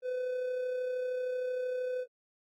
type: tone with amplitude modulation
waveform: triangle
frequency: 504 Hz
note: B4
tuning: 35 cents sharp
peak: -28 dBFS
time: 0.02-2.06 s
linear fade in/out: 50 ms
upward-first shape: sine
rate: 33 Hz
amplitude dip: 35%
effects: AAC 48 kbps